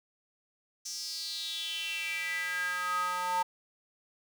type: tone with high-pass filter sweep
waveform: square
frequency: 180 Hz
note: F#3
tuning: 47 cents flat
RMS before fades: -34 dBFS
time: 0.85-3.43 s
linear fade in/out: 10 ms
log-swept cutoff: 5900 to 900 Hz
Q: 6.5
effects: none